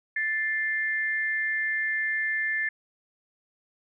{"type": "tone pair together", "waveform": "sine", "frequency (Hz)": [1760, 2099], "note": ["A6", "C7"], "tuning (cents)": [0, 5], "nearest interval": "minor third", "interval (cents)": 305, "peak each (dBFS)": [-26, -30], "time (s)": [0.16, 2.69], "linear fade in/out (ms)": 5, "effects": []}